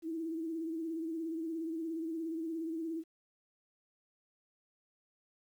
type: tone with vibrato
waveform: sine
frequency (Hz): 325.7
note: E4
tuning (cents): -21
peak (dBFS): -35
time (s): 0.02-3.04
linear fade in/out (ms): 50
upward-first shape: sine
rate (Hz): 17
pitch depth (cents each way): 52
effects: 11-bit